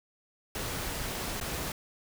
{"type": "noise with dropouts", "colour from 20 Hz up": "pink", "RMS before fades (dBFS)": -35, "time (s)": [0.55, 1.72], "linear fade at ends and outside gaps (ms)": 2, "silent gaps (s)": [1.401, 1.411], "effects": []}